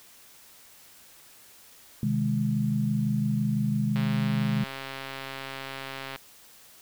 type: chord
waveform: sine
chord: Ab major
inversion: first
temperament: just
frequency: 129.78 / 155.74 / 207.7 Hz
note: C3 / Eb3 / Ab3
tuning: -14 / +2 / 0 cents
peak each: -28 / -30 / -26 dBFS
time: 2.03-4.64 s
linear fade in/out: 2 ms
type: click train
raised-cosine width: 0.3 ms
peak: -20 dBFS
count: 298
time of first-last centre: 3.96-6.16 s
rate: 135 Hz
effects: white hiss -53 dBFS RMS until 6.81 s